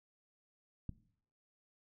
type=click; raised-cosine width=5 ms; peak=-28 dBFS; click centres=0.893 s; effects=noise-tail reverb RT60 0.6 s tail -18 dB re dry